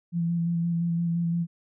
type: tone with vibrato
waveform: sine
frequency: 169.5 Hz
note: E3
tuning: 49 cents sharp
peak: -23 dBFS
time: 0.12-1.47 s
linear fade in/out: 50 ms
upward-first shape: square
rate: 5.8 Hz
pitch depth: 16 cents each way
effects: none